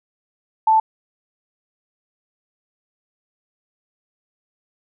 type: tone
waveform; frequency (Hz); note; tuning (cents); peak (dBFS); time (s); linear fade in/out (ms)
sine; 880; A5; 0; -11; 0.67-0.8; 5
effects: none